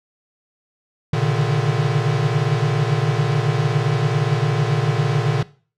square tone cluster, 116.6 / 136 / 146.6 / 153.8 Hz, A#2 / C#3 / D3 / D#3, +1 / -33 / -3 / -20 cents, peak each -23 dBFS, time 1.13-5.43 s, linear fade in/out 5 ms, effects noise-tail reverb RT60 0.4 s tail -19 dB re dry + low-pass 5000 Hz 12 dB/octave

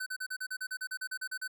square tone bursts, 1515 Hz, F#6, 40 cents sharp, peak -35 dBFS, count 15, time 0-1.478 s, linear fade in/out 10 ms, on 64 ms, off 37 ms, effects none

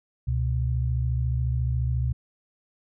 sine tone pair together, 69.3 / 123.48 Hz, C#2 / B2, 0 / 0 cents, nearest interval minor seventh, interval 1000 cents, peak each -25 dBFS, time 0.27-2.13 s, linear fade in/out 10 ms, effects none

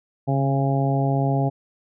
harmonic tone with a mistuned harmonic, 136.7 Hz, C#3, 24 cents flat, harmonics 1 / 2 / 3 / 4 / 5 / 6, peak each -20 / -26 / -30 / -31 / -27 / -30 dBFS, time 0.27-1.5 s, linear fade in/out 20 ms, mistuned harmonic 1, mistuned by +28 cents, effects none

